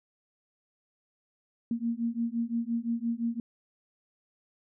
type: beating tone pair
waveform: sine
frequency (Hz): 230 / 235.8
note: A#3 / A#3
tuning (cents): -23 / +20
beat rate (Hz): 5.8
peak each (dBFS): -31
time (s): 1.71-3.4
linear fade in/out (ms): 2
effects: none